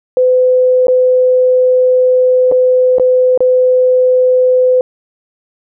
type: tone with dropouts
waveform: sine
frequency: 507 Hz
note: B4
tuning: 45 cents sharp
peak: -6 dBFS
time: 0.17-4.81 s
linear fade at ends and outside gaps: 1 ms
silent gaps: 0.87-0.882 / 2.515-2.521 / 2.984-2.997 / 3.376-3.405 s
effects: none